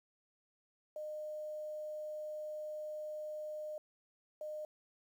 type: tone bursts at uneven times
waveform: sine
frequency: 610 Hz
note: D#5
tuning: 34 cents flat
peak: -40 dBFS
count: 2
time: 0.96-3.78 / 4.41-4.65 s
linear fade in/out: 2 ms
effects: 11-bit